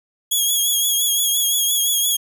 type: tone with vibrato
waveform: 10% pulse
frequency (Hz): 3322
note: G#7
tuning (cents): 0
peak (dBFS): -9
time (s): 0.31-2.17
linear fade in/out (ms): 10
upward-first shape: triangle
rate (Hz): 5.8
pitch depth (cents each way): 50
effects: none